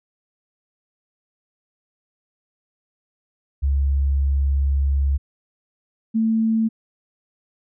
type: tone pair in turn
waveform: sine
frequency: 69.2 / 223.1 Hz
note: C#2 / A3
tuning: -2 / +24 cents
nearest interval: octave + minor sixth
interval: 2026 cents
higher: second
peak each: -16 dBFS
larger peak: neither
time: 3.62-5.18 / 6.14-6.69 s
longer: first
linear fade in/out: 20 ms
effects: none